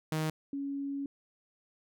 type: tone pair in turn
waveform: sawtooth / sine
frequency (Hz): 156.6 / 279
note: D#3 / C#4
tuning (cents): +11 / +11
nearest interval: minor seventh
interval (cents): 1000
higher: second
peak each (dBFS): -26 / -33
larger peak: first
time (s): 0.12-0.3 / 0.53-1.06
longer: second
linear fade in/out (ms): 2
effects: none